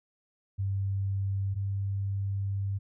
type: tone pair in turn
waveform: sine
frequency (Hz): 97.9 / 98.64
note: G2 / G2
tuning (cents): -2 / +11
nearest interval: unison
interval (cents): 13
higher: second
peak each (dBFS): -27 / -28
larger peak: first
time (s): 0.58-1.55 / 1.55-2.79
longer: second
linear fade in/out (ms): 20
effects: none